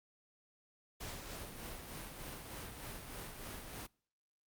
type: noise with tremolo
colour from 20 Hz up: pink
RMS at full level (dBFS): -45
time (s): 1-3.87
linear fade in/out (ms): 10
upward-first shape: sine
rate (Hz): 3.3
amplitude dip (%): 40
effects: noise-tail reverb RT60 0.5 s tail -26 dB re dry + Opus 48 kbps